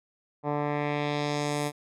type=tone with low-pass filter sweep; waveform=10% pulse; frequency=146.83 Hz; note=D3; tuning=in tune; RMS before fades=-29 dBFS; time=0.43-1.72 s; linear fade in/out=50 ms; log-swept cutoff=980 to 12000 Hz; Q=1.4; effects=none